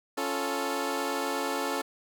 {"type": "chord", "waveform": "15% pulse", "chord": "Db augmented", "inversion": "none", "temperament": "equal", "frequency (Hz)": [277.2, 349.2, 440], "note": ["Db4", "F4", "A4"], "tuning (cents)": [0, 0, 0], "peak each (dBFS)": [-26, -29, -26], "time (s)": [0.17, 1.82], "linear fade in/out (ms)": 10, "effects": []}